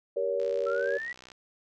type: chord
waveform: sine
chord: G diminished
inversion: none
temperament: just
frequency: 392 / 470.4 / 564.5 Hz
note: G4 / Bb4 / Db5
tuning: 0 / +16 / +31 cents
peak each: -34 / -30 / -29 dBFS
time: 0.16-0.98 s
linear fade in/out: 10 ms
type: click train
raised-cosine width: 0.2 ms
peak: -31 dBFS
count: 59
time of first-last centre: 0.4-1.318 s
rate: 63.2 Hz
type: exponential sweep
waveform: sine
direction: up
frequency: 1318.5 to 1975.5 Hz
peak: -33 dBFS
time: 0.66-1.13 s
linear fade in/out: 10 ms
effects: none